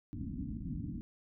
white low-pass noise, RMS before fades -40 dBFS, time 0.13-1.01 s, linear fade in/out 0 ms, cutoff 300 Hz, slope 96 dB/octave, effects none

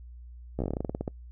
slowing click train, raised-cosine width 2 ms, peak -17 dBFS, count 15, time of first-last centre 0.59-1.078 s, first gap 14 ms, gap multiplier 1.13, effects noise-tail reverb RT60 0.1 s tail -26 dB re dry + added 60 Hz sine -43 dBFS peak until 1.31 s

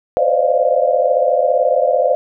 sine tone cluster, 509 / 527 / 581 / 616 / 697 Hz, C5 / C5 / D5 / D#5 / F5, -48 / +12 / -19 / -17 / -4 cents, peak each -18 dBFS, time 0.17-2.15 s, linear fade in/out 0 ms, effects none

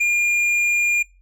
sine tone with tanh clipping, 2411 Hz, D7, 45 cents sharp, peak -17 dBFS, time 0-1.03 s, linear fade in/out 10 ms, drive 7 dB, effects noise-tail reverb RT60 0.3 s tail -26 dB re dry + added 45 Hz sine -50 dBFS peak until 1.21 s

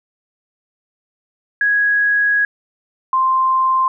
sine tone pair in turn, 1661.2 / 1046.5 Hz, G#6 / C6, 0 / 0 cents, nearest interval minor sixth, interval 800 cents, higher first, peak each -12 dBFS, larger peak neither, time 1.61-2.45 / 3.13-3.88 s, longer first, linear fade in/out 2 ms, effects none

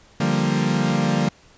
40% pulse chord, G minor seventh, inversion second, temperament equal, 146.83 / 174.61 / 196 / 233.1 Hz, D3 / F3 / G3 / Bb3, 0 / 0 / 0 / 0 cents, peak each -23 dBFS, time 0.2-1.29 s, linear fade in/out 5 ms, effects pink hiss -52 dBFS RMS until 1.57 s + resampled to 16000 Hz

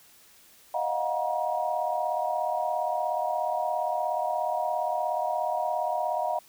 sine tone cluster, 620 / 699 / 736 / 952 Hz, D#5 / F5 / F#5 / A#5, -6 / +1 / -9 / +36 cents, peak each -31 dBFS, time 0.74-6.39 s, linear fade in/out 5 ms, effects white hiss -56 dBFS RMS until 6.48 s

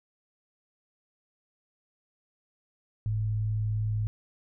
sine tone pair together, 47.93 / 107.6 Hz, G1 / A2, -38 / -38 cents, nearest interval octave + major second, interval 1400 cents, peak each -37 / -26 dBFS, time 3.06-4.07 s, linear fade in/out 0 ms, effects none

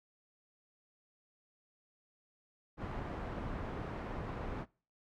pink low-pass noise, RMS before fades -41 dBFS, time 2.77-4.66 s, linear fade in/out 50 ms, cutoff 1300 Hz, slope 12 dB/octave, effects noise-tail reverb RT60 0.4 s tail -24 dB re dry

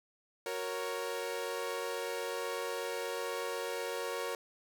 sawtooth chord, F# major, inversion none, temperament equal, 370 / 466.2 / 554.4 Hz, F#4 / A#4 / C#5, 0 / 0 / 0 cents, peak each -39 / -34 / -36 dBFS, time 0.46-4.35 s, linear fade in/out 2 ms, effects none

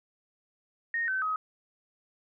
sine tone with pitch steps, 1854 / 1532.2 / 1266.3 Hz, A#6 / G6 / D#6, -10 / -40 / +30 cents, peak -27 dBFS, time 0.94-1.36 s, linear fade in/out 2 ms, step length 140 ms, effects none

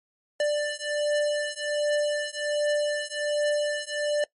square beating tone pair, 590 / 591.3 Hz, D5 / D5, +8 / +12 cents, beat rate 1.3 Hz, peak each -28 / -28 dBFS, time 0.4-4.24 s, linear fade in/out 2 ms, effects noise-tail reverb RT60 0.1 s tail -21 dB re dry + MP3 48 kbps

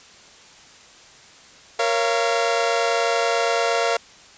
sawtooth chord, Bb minor, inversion none, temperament equal with one note detuned, 466.2 / 554.4 / 684.9 Hz, Bb4 / Db5 / F5, 0 / 0 / -34 cents, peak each -19 / -21 / -18 dBFS, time 1.79-3.97 s, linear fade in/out 5 ms, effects white hiss -47 dBFS RMS until 4.37 s + resampled to 16000 Hz

